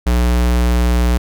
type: tone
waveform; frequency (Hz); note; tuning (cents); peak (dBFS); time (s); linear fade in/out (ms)
square; 60.3; B1; -41; -12; 0.06-1.18; 10
effects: none